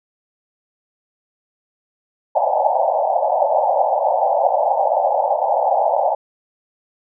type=band-pass noise; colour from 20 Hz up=white; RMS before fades=-17 dBFS; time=2.35-6.15 s; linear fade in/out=5 ms; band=540 to 880 Hz; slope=96 dB/octave; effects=none